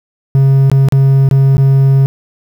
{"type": "tone with dropouts", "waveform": "triangle", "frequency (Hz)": 135.8, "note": "C#3", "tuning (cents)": -35, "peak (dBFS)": -3, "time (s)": [0.35, 2.06], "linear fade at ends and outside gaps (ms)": 0, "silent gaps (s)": [[0.699, 0.716], [0.886, 0.923], [1.289, 1.312], [1.569, 1.58]], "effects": ["7-bit"]}